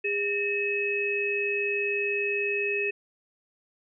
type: tone cluster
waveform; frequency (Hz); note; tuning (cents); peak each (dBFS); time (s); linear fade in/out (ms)
sine; 406.6 / 1825 / 2568; G#4 / A#6 / E7; -37 / -37 / -46; -29 / -36 / -27; 0.04-2.91; 10
effects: none